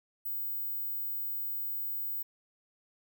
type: tone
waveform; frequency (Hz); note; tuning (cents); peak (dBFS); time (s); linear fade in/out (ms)
sine; 16000; B9; +21; -32; 0.25-2.23; 10
effects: none